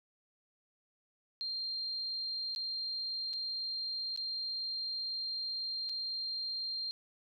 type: tone with dropouts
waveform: sine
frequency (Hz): 4186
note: C8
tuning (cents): 0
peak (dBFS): -35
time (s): 1.41-6.91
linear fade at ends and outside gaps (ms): 0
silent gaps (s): 2.549-2.561 / 3.332-3.336 / 4.162-4.175 / 5.891-5.895
effects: none